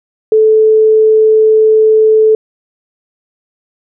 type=tone; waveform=sine; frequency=436.2 Hz; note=A4; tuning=15 cents flat; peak=-4 dBFS; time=0.32-2.35 s; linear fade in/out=2 ms; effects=none